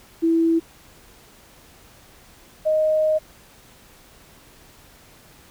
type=tone pair in turn; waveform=sine; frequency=329.6 / 622.2 Hz; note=E4 / D#5; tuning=0 / 0 cents; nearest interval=major seventh; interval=1100 cents; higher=second; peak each=-15 / -16 dBFS; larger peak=first; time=0.22-0.6 / 2.65-3.19 s; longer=second; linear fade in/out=20 ms; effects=pink hiss -50 dBFS RMS until 5.5 s